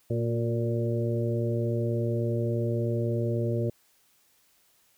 harmonic tone with a mistuned harmonic, 116.54 Hz, A#2, in tune, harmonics 1 / 2 / 3 / 4 / 5, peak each -27 / -34 / -32 / -34 / -35 dBFS, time 0.1-3.7 s, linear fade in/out 5 ms, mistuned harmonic 3, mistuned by +30 cents, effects white hiss -65 dBFS RMS until 4.97 s

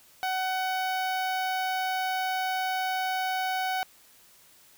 sawtooth tone with notch filter, 750 Hz, F#5, 23 cents sharp, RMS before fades -29 dBFS, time 0.23-3.83 s, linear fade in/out 0 ms, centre 8100 Hz, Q 0.95, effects white hiss -57 dBFS RMS until 4.77 s

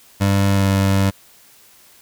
25% pulse tone with pitch glide, 98.9 to 97.59 Hz, G2 to G2, +16 to -7 cents, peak -10 dBFS, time 0.2-1.11 s, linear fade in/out 20 ms, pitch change -23 cents, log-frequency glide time 0.51-0.64 s, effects white hiss -49 dBFS RMS until 2.01 s

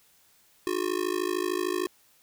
square tone with amplitude modulation, 361.5 Hz, F#4, 40 cents flat, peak -23 dBFS, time 0.67-1.87 s, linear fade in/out 0 ms, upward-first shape sine, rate 53.3 Hz, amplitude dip 100%, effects white hiss -62 dBFS RMS until 2.22 s

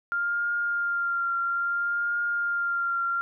sine tone with vibrato, 1396.9 Hz, F6, in tune, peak -24 dBFS, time 0.12-3.21 s, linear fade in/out 0 ms, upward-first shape triangle, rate 0.6 Hz, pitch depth 24 cents each way, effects none

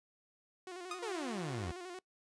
sawtooth tone with vibrato, 360.4 Hz, F#4, 45 cents flat, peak -40 dBFS, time 0.67-1.99 s, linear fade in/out 2 ms, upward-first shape square, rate 11 Hz, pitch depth 52 cents each way
sawtooth tone with exponential decay, 1239 Hz, D#6, 8 cents flat, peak -32 dBFS, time 0.91-1.07 s, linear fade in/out 2 ms, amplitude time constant 34 ms
sawtooth exponential sweep, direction down, 493.9 to 77.78 Hz, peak -34 dBFS, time 1.02-1.72 s, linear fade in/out 10 ms
effects noise-tail reverb RT60 0.1 s tail -23 dB re dry + resampled to 22050 Hz

